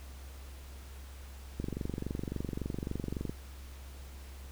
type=click train; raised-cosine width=3 ms; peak=-22 dBFS; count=41; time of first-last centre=1.6-3.295 s; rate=23.6 Hz; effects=added 67 Hz sine -45 dBFS peak until 4.51 s + pink hiss -55 dBFS RMS until 4.51 s